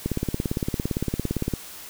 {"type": "click train", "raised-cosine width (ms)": 3, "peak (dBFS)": -11, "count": 27, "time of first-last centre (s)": [0.06, 1.537], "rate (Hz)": 17.6, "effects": ["white hiss -41 dBFS RMS until 1.89 s"]}